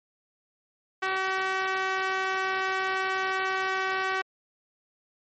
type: tone with band-pass filter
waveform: sawtooth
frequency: 380 Hz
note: F#4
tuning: 46 cents sharp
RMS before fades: -28 dBFS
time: 1.02-4.22 s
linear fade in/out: 10 ms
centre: 1600 Hz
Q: 1.4
effects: MP3 32 kbps